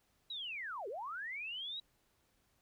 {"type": "linear two-way sweep", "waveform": "sine", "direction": "down then up", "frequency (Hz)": [3951, 370, 3906], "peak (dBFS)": -40, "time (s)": [0.3, 1.8], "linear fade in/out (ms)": 5, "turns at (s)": 0.88, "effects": ["pink hiss -75 dBFS RMS until 2.61 s"]}